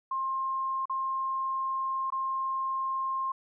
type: tone with dropouts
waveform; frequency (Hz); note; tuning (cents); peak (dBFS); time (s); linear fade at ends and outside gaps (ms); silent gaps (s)
sine; 1062; C6; +25; -28; 0.11-3.32; 5; 0.856-0.896 / 2.103-2.122
effects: none